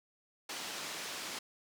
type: band-pass noise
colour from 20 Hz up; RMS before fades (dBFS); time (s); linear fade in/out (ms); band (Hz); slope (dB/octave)
white; -42; 0.49-1.39; 5; 190 to 5700; 12
effects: none